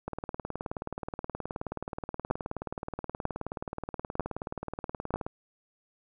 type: two click trains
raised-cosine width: 1 ms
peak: -20 / -13 dBFS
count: 99 / 4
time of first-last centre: 0.08-5.265 / 2.31-5.14 s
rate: 18.9 / 1.06 Hz
effects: none

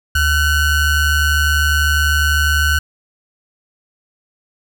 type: ring-modulated tone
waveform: square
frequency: 720 Hz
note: F#5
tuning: 47 cents flat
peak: -10 dBFS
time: 0.15-2.79 s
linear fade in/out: 5 ms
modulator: 794 Hz
effects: none

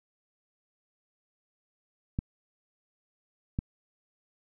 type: clicks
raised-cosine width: 5 ms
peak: -16 dBFS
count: 2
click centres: 2.189 / 3.589 s
effects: none

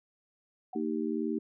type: tone with exponential decay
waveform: sine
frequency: 743 Hz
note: F#5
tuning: 7 cents sharp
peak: -36 dBFS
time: 0.73-0.84 s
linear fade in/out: 5 ms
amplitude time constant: 23 ms
type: chord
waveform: sine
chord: Eb major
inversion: second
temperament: equal with one note detuned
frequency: 230 / 311.1 / 392 Hz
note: Bb3 / Eb4 / G4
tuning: -23 / 0 / 0 cents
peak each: -33 / -33 / -35 dBFS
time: 0.75-1.39 s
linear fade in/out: 10 ms
effects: none

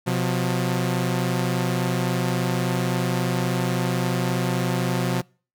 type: tone pair together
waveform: sawtooth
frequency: 127 / 178.7 Hz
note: B2 / F3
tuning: +49 / +40 cents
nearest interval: tritone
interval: 591 cents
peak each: -20 dBFS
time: 0.06-5.22 s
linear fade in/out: 20 ms
effects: noise-tail reverb RT60 0.4 s tail -26 dB re dry

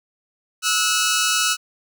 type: tone pair together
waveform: 10% pulse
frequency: 1302 / 1461.4 Hz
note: E6 / F#6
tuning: -22 / -22 cents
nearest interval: major second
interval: 200 cents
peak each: -12 dBFS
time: 0.62-1.57 s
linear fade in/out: 50 ms
effects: none

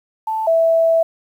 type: tone pair in turn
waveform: sine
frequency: 880 / 657.5 Hz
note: A5 / E5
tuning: 0 / -5 cents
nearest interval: perfect fourth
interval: 505 cents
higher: first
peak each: -18 / -11 dBFS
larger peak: second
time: 0.27-0.47 / 0.47-1.03 s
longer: second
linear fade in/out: 5 ms
effects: 8-bit

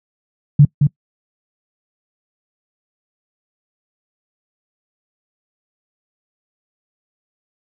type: tone with echo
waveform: sine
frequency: 144.9 Hz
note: D3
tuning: 23 cents flat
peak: -3 dBFS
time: 0.59-0.65 s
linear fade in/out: 5 ms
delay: 220 ms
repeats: 1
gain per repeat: -5 dB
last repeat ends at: 0.87 s
effects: noise-tail reverb RT60 0.1 s tail -24 dB re dry + high-pass 80 Hz 12 dB/octave

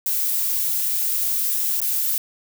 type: noise with dropouts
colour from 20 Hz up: violet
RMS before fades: -22 dBFS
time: 0.06-2.18 s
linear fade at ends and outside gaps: 1 ms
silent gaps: 1.803-1.816 s
effects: none

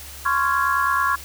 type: chord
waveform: sine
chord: Db major seventh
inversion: third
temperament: just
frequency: 1039.4 / 1108.7 / 1385.9 / 1663.1 Hz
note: C6 / Db6 / F6 / Ab6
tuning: -12 / 0 / -14 / +2 cents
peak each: -24 / -21 / -24 / -24 dBFS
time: 0.25-1.16 s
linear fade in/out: 10 ms
effects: added 71 Hz sine -41 dBFS peak until 1.24 s + white hiss -39 dBFS RMS until 1.24 s

